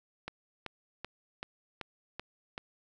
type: click train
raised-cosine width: 0.3 ms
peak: -22 dBFS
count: 7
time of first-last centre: 0.28-2.579 s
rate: 2.61 Hz
effects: none